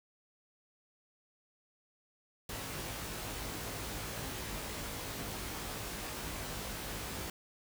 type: noise with comb filter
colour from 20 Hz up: pink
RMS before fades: -41 dBFS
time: 2.49-7.3 s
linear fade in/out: 2 ms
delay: 19 ms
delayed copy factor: +0.95
effects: none